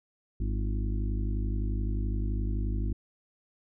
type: harmonic tone with a mistuned harmonic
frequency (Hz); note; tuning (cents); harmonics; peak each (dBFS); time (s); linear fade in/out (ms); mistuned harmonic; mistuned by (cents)
51.6; G#1; -10; 1 / 2 / 4 / 5 / 6 / 7; -28 / -34 / -40 / -42 / -44 / -45; 0.4-2.93; 5; 7; -76
effects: none